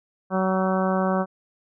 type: harmonic tone with a mistuned harmonic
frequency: 188.2 Hz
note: F#3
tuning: 30 cents sharp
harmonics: 1 / 2 / 3 / 4 / 5 / 6 / 7 / 8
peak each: -23 / -29 / -26 / -29 / -32 / -31 / -33 / -36 dBFS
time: 0.3-1.26 s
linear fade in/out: 50 ms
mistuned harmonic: 8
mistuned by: +24 cents
effects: none